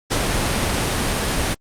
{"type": "noise", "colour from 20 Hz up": "pink", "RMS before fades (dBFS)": -20, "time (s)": [0.1, 1.55], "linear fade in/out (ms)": 20, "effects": ["low-pass 10000 Hz 12 dB/octave", "Opus 48 kbps"]}